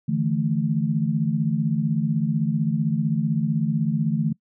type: chord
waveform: sine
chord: D suspended second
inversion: none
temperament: equal with one note detuned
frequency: 149.05 / 164.81 / 220 Hz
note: D3 / E3 / A3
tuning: +26 / 0 / 0 cents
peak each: -24 dBFS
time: 0.08-4.33 s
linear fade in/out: 10 ms
effects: noise-tail reverb RT60 0.1 s tail -24 dB re dry